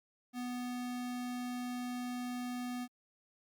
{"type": "tone", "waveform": "square", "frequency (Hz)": 246.9, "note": "B3", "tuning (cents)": 0, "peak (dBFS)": -38, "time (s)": [0.33, 2.88], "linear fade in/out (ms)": 50, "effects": ["Opus 48 kbps"]}